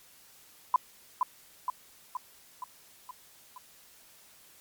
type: tone with echo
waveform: sine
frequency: 1004 Hz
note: B5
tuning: 28 cents sharp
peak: -18 dBFS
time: 0.74-0.76 s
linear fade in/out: 2 ms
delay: 470 ms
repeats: 6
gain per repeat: -4 dB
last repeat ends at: 3.58 s
effects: white hiss -57 dBFS RMS until 4.6 s + MP3 96 kbps